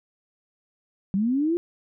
sine linear sweep, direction up, 185 to 352.8 Hz, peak -20 dBFS, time 1.14-1.57 s, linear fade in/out 0 ms, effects none

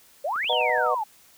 sine exponential two-way sweep, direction up then down, 524 to 3520 to 814 Hz, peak -24 dBFS, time 0.24-1.04 s, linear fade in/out 10 ms, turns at 0.5 s
click train, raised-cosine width 0.5 ms, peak -30 dBFS, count 7, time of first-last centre 0.36-0.864 s, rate 11.9 Hz
sine chord, B major seventh, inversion none, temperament just, 493.9 / 617.4 / 740.8 / 926 Hz, B4 / D#5 / F#5 / A#5, 0 / -14 / +2 / -12 cents, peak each -27 dBFS, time 0.49-0.95 s, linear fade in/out 10 ms
effects white hiss -55 dBFS RMS until 1.37 s

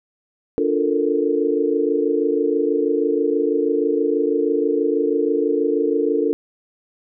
sine chord, Bb major seventh, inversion first, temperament equal with one note detuned, 291.8 / 349.2 / 440 / 466.2 Hz, D4 / F4 / A4 / Bb4, -11 / 0 / 0 / 0 cents, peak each -22 / -23 / -20 / -23 dBFS, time 0.58-6.33 s, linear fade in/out 0 ms, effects none

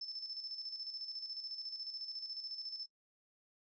sine tone with tremolo, 5274 Hz, E8, in tune, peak -40 dBFS, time 0.01-2.86 s, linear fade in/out 5 ms, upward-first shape square, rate 14 Hz, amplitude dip 55%, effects noise-tail reverb RT60 0.1 s tail -21 dB re dry + resampled to 16000 Hz

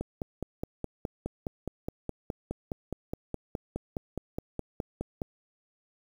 click train, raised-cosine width 2 ms, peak -19 dBFS, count 26, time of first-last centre 0.01-5.218 s, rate 4.8 Hz, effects 8-bit

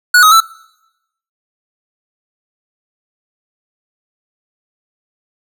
square tone with pitch steps, 1462 / 1264 / 1327 Hz, F#6 / D#6 / E6, -21 / +27 / +11 cents, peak -5 dBFS, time 0.14-0.404 s, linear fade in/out 5 ms, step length 88 ms, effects noise-tail reverb RT60 0.9 s tail -23 dB re dry

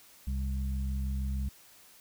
harmonic tone, 66.3 Hz, C2, 23 cents sharp, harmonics 1 / 2 / 3, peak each -30 / -42 / -40 dBFS, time 0.27-1.49 s, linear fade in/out 5 ms, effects white hiss -57 dBFS RMS until 2 s

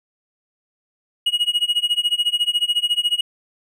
triangle tone with tremolo, 2896 Hz, F#7, 38 cents flat, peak -12 dBFS, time 1.26-3.21 s, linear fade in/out 5 ms, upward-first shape sine, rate 14 Hz, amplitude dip 95%, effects none

